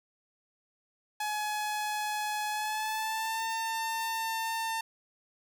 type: tone with pitch glide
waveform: sawtooth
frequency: 845 to 900.4 Hz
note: G#5 to A5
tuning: +30 to +40 cents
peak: -27 dBFS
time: 1.2-4.81 s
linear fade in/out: 5 ms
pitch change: +110 cents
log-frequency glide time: 2.5-3.44 s
effects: none